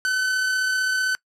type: tone with amplitude modulation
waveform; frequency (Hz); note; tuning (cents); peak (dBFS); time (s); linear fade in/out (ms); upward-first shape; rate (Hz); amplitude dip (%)
45% pulse; 1516; F#6; +42; -19; 0.05-1.15; 0; sine; 35.6; 25
effects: noise-tail reverb RT60 0.1 s tail -23 dB re dry + low-pass 9000 Hz 12 dB/octave